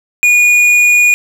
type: tone with tanh clipping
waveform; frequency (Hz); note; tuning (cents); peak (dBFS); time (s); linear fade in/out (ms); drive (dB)
triangle; 2448; D#7; -29; -7; 0.23-1.14; 0; 13
effects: none